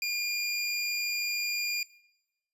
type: tone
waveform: 25% pulse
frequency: 2411 Hz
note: D7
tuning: 45 cents sharp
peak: -25 dBFS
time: 0.02-1.83 s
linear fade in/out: 2 ms
effects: noise-tail reverb RT60 0.9 s tail -20 dB re dry + resampled to 32000 Hz